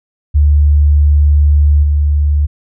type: tone with level steps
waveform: sine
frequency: 73.42 Hz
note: D2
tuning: in tune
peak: -5 / -8 dBFS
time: 0.34-2.47 s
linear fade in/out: 20 ms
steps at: 1.83 s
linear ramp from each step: 5 ms
effects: none

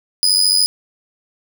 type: tone with amplitude modulation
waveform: 35% pulse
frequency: 4978 Hz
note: D#8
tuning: in tune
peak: -7 dBFS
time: 0.23-0.66 s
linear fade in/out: 0 ms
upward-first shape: sine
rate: 93.9 Hz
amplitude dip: 75%
effects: none

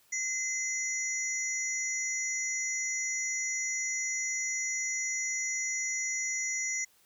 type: tone cluster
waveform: sine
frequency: 2054 / 5870 / 6790 Hz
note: C7 / F#8 / G#8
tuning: -33 / -15 / +37 cents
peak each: -34 / -34 / -36 dBFS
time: 0.12-6.85 s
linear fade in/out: 10 ms
effects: white hiss -65 dBFS RMS until 7.05 s

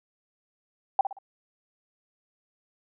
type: tone with echo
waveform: sine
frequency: 784 Hz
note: G5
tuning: in tune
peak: -16 dBFS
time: 0.99-1.01 s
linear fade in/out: 2 ms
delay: 59 ms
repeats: 3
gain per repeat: -9 dB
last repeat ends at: 1.187 s
effects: none

